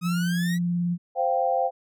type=tone with vibrato; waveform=sine; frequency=174.3 Hz; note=F3; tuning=3 cents flat; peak=-22 dBFS; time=0.01-0.98 s; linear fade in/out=50 ms; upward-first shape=sine; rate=19 Hz; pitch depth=17 cents each way
type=exponential sweep; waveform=sawtooth; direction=up; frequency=1244.5 to 1975.5 Hz; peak=-28 dBFS; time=0.01-0.59 s; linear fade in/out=50 ms
type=chord; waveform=sine; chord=C suspended fourth; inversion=none; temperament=equal; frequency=523.3 / 698.5 / 784 Hz; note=C5 / F5 / G5; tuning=0 / 0 / 0 cents; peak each=-25 dBFS; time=1.15-1.71 s; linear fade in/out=50 ms
effects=none